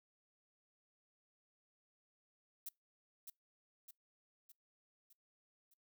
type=noise with echo; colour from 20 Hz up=violet; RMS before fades=-45 dBFS; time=2.66-2.69 s; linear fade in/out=5 ms; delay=610 ms; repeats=5; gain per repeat=-5 dB; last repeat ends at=5.74 s; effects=noise-tail reverb RT60 0.2 s tail -26 dB re dry